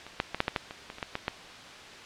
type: clicks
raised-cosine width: 0.3 ms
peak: -26 / -9 / -14 / -7 / -10 / -10 / -22 / -22 / -25 / -15 / -14 / -11 dBFS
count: 12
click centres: 0.066 / 0.201 / 0.346 / 0.404 / 0.481 / 0.562 / 0.709 / 0.901 / 0.984 / 1.028 / 1.154 / 1.281 s
effects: white hiss -45 dBFS RMS until 2.05 s + low-pass 4000 Hz 12 dB/octave